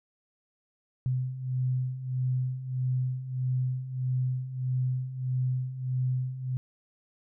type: beating tone pair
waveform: sine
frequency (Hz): 126.8 / 128.4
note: B2 / C3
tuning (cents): +46 / -32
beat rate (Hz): 1.6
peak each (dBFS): -33 / -28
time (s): 1.06-6.57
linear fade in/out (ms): 0
effects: none